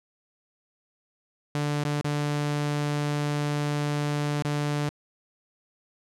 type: tone with dropouts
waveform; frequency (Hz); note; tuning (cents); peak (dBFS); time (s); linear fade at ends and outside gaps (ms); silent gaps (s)
sawtooth; 146.83; D3; 0; -21; 1.55-4.89; 0; 1.838-1.851 / 2.011-2.045 / 4.423-4.449
effects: low-pass 9000 Hz 12 dB/octave